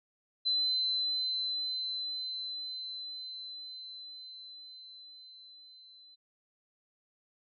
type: tone with level ramp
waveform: sine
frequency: 4049 Hz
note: B7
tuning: 42 cents sharp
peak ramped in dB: -26 to -54 dBFS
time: 0.45-6.16 s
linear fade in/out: 20 ms
effects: none